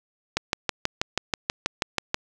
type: click train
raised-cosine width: 0.2 ms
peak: -5 dBFS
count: 12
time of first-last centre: 0.37-2.144 s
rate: 6.2 Hz
effects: none